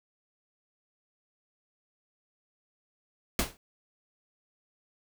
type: noise with exponential decay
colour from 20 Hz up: pink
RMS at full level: -23 dBFS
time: 3.39-3.57 s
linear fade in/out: 1 ms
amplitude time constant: 37 ms
effects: none